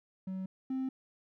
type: tone pair in turn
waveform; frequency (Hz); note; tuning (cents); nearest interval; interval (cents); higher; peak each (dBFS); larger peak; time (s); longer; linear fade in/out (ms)
triangle; 188.7 / 262.5; F#3 / C4; +34 / +6; tritone; 572; second; -33 / -29; second; 0.27-0.46 / 0.7-0.89; neither; 5
effects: tanh soft clip ceiling -26 dBFS